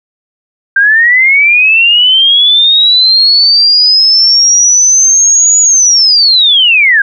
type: linear two-way sweep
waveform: sine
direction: up then down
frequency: 1568 to 6880 to 1568 Hz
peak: -3 dBFS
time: 0.76-7.02 s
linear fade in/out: 5 ms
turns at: 5.6 s
effects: none